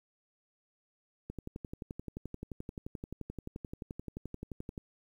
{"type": "click train", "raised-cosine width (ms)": 3, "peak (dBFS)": -27, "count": 41, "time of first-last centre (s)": [1.3, 4.778], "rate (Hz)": 11.5, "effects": ["10-bit"]}